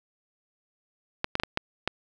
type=clicks; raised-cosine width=0.3 ms; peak=-9 dBFS; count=6; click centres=1.244 / 1.354 / 1.399 / 1.435 / 1.574 / 1.876 s; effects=none